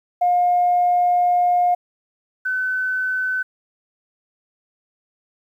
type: tone pair in turn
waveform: sine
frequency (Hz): 712 / 1513.9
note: F5 / F#6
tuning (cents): +33 / +39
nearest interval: octave + minor second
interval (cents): 1306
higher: second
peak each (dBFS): -13 / -19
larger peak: first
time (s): 0.21-1.75 / 2.45-3.43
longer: first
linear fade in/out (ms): 10
effects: tanh soft clip ceiling -9 dBFS + 9-bit